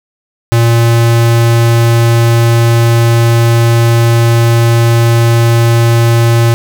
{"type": "tone", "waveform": "square", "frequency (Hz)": 116.54, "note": "A#2", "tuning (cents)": 0, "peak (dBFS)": -6, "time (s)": [0.52, 6.54], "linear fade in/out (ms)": 0, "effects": []}